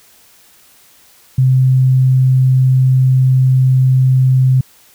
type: tone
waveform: sine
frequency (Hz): 130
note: C3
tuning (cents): -11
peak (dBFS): -7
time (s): 1.38-4.61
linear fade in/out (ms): 5
effects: white hiss -47 dBFS RMS until 4.94 s